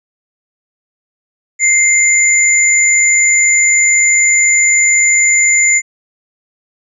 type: tone pair together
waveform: sine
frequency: 2093 / 7014 Hz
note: C7 / A8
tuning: 0 / -6 cents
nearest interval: octave + major sixth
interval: 2094 cents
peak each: -10 dBFS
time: 1.59-5.82 s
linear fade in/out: 50 ms
effects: none